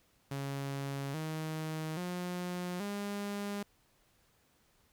sawtooth tone with pitch steps, 138.59 / 157.37 / 178.69 / 202.9 Hz, C#3 / D#3 / F3 / G#3, 0 / +20 / +40 / -40 cents, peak -32 dBFS, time 0.31-3.63 s, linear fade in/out 5 ms, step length 830 ms, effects pink hiss -70 dBFS RMS until 4.92 s

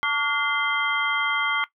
sine tone cluster, 888 / 1143 / 1424 / 2067 / 3184 Hz, A5 / D6 / F6 / C7 / G7, +16 / -47 / +33 / -22 / +26 cents, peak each -32 / -26 / -26 / -25 / -30 dBFS, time 0.03-1.64 s, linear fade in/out 0 ms, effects noise-tail reverb RT60 0.1 s tail -18 dB re dry

